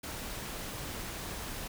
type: noise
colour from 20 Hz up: pink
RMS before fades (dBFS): -40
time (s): 0.03-1.68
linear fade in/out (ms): 10
effects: none